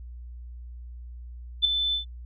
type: tone with ADSR envelope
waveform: sine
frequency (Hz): 3520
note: A7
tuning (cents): 0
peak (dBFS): -14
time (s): 1.62-2.05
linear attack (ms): 29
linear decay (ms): 5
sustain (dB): -9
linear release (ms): 110
effects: added 60 Hz sine -38 dBFS peak until 2.25 s